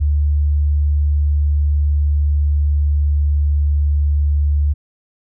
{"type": "tone with pitch glide", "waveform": "sine", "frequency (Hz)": [73.42, 72.95], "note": ["D2", "D2"], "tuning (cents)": [0, -11], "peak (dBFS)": -12, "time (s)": [0, 4.74], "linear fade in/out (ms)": 20, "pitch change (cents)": -11, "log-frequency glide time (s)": [0.24, 3.74], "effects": []}